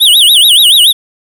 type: tone with vibrato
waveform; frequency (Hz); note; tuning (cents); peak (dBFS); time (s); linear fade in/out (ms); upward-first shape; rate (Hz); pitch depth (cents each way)
square; 3322; G#7; 0; -3; 0-0.93; 20; sine; 7; 260
effects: 7-bit